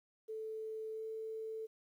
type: tone with pitch glide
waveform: sine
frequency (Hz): 438.8 to 441.9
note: A4 to A4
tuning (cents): -5 to +7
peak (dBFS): -40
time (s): 0.28-1.67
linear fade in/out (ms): 20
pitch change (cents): +12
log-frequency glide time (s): 0.92-1.05
effects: 12-bit